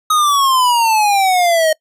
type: exponential sweep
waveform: square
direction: down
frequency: 1265 to 620 Hz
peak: -11 dBFS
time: 0.1-1.73 s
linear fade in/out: 5 ms
effects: noise-tail reverb RT60 0.1 s tail -24 dB re dry + resampled to 32000 Hz